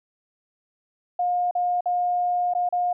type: tone with dropouts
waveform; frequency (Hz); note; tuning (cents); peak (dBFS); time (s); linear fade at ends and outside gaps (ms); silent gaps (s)
sine; 713; F5; +36; -20; 1.19-2.93; 5; 1.511-1.551 / 1.808-1.857 / 2.537-2.549 / 2.69-2.725
effects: none